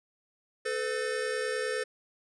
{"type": "tone cluster", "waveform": "square", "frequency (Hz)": [436.2, 506, 1787], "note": ["A4", "B4", "A6"], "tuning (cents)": [-15, 42, 26], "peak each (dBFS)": [-34, -34, -37], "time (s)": [0.65, 1.84], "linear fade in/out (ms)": 10, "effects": ["resampled to 24000 Hz"]}